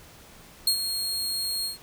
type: tone with ADSR envelope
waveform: sawtooth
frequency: 4263 Hz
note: C8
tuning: 32 cents sharp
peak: -15 dBFS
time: 0.67-1.78 s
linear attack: 3 ms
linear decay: 86 ms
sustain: -9 dB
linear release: 130 ms
effects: pink hiss -50 dBFS RMS until 1.82 s